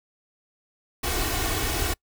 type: noise with comb filter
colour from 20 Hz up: pink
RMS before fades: -26 dBFS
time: 1.03-1.94 s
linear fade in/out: 10 ms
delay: 2.7 ms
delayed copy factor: +0.7
effects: noise-tail reverb RT60 0.1 s tail -26 dB re dry